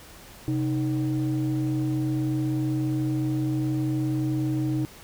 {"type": "tone pair together", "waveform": "sine", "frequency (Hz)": [130.5, 311.1], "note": ["C3", "D#4"], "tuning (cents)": [-4, 0], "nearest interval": "octave + minor third", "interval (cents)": 1504, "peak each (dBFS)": -24, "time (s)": [0.48, 4.85], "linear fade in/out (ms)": 0, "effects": ["tanh soft clip ceiling -19 dBFS", "pink hiss -47 dBFS RMS until 5.03 s"]}